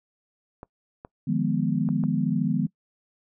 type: clicks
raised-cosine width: 1 ms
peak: -25 dBFS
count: 4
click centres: 0.631 / 1.049 / 1.889 / 2.038 s
type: chord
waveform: sine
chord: F half-diminished seventh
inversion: third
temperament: equal with one note detuned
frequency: 152.8 / 174.61 / 207.7 / 246.9 Hz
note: Eb3 / F3 / Ab3 / Cb4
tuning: -31 / 0 / 0 / 0 cents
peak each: -27 dBFS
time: 1.27-2.67 s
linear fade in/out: 10 ms
effects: noise-tail reverb RT60 0.1 s tail -23 dB re dry

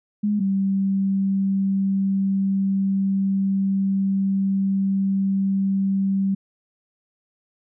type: tone pair in turn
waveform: sine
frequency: 207.7 / 194.58 Hz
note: G#3 / G3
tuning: 0 / -13 cents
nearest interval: minor second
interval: 113 cents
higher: first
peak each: -18 / -18 dBFS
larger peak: neither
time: 0.23-0.4 / 0.4-6.35 s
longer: second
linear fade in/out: 10 ms
effects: none

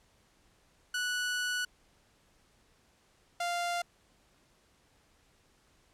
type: tone pair in turn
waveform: sawtooth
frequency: 1476 / 696.6 Hz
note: F#6 / F5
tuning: -5 / -5 cents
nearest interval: octave + minor second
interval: 1300 cents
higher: first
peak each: -27 dBFS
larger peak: neither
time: 0.94-1.65 / 3.4-3.82 s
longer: first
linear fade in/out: 5 ms
effects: pink hiss -67 dBFS RMS until 5.93 s + low-pass 10000 Hz 12 dB/octave

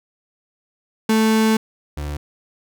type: tone pair in turn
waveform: 35% pulse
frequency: 220 / 73.42 Hz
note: A3 / D2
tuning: 0 / 0 cents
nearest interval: octave + perfect fifth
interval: 1900 cents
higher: first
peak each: -12 / -23 dBFS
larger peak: first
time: 1.09-1.57 / 1.97-2.17 s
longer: first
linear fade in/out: 5 ms
effects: none

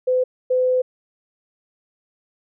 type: tone pair in turn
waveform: sine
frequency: 508 / 508 Hz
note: B4 / B4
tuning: +49 / +49 cents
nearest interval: unison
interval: 0 cents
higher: neither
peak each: -15 dBFS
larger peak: neither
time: 0.07-0.24 / 0.5-0.82 s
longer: second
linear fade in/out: 10 ms
effects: none

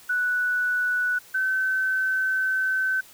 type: tone pair in turn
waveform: sine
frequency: 1480 / 1530.4 Hz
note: F#6 / G6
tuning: 0 / -42 cents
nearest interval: minor second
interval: 58 cents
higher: second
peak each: -21 / -21 dBFS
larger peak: neither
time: 0.09-1.19 / 1.34-3.01 s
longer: second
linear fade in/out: 10 ms
effects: white hiss -50 dBFS RMS until 3.13 s

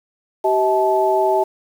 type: tone cluster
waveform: sine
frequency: 384.3 / 641 / 868 Hz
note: G4 / E5 / A5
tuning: -34 / -49 / -24 cents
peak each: -18 dBFS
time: 0.44-1.44 s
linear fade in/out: 10 ms
effects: 7-bit

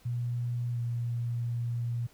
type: tone with pitch glide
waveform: sine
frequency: 120.7 to 118.76 Hz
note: B2 to A#2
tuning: -39 to +33 cents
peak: -29 dBFS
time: 0.05-2.07 s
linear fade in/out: 10 ms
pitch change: -28 cents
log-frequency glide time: 0.73-0.78 s
effects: pink hiss -61 dBFS RMS until 2.13 s

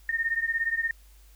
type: beating tone pair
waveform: sine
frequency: 1827 / 1844 Hz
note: A#6 / A#6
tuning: -35 / -19 cents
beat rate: 17 Hz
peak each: -27 / -29 dBFS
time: 0.09-0.91 s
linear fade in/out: 2 ms
effects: added 50 Hz sine -51 dBFS peak until 1.35 s + white hiss -61 dBFS RMS until 1.35 s

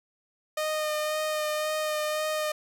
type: tone with vibrato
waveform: sawtooth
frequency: 613 Hz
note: D#5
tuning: 26 cents flat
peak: -23 dBFS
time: 0.57-2.52 s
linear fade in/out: 5 ms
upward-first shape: sine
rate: 1.9 Hz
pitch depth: 16 cents each way
effects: none

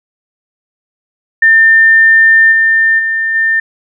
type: tone with level steps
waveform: sine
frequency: 1800 Hz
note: A6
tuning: 39 cents sharp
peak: -3 / -6 / -11 / -8 dBFS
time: 1.42-3.6 s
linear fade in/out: 5 ms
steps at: 2.51 / 2.98 / 3.34 s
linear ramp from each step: 20 ms
effects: none

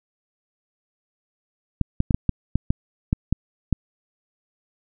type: clicks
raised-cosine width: 5 ms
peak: -6 dBFS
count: 10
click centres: 1.813 / 2.004 / 2.108 / 2.145 / 2.293 / 2.556 / 2.705 / 3.129 / 3.326 / 3.727 s
effects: none

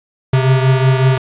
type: beating tone pair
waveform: square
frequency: 130.2 / 135.6 Hz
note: C3 / C#3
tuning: -8 / -38 cents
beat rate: 5.4 Hz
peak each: -11 / -17 dBFS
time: 0.33-1.18 s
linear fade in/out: 5 ms
effects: resampled to 8000 Hz + 7-bit

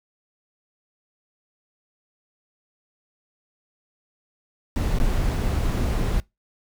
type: noise with dropouts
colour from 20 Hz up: brown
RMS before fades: -22 dBFS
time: 4.76-6.2 s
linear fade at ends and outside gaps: 0 ms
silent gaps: 4.986-5.001 s
effects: noise-tail reverb RT60 0.2 s tail -23 dB re dry

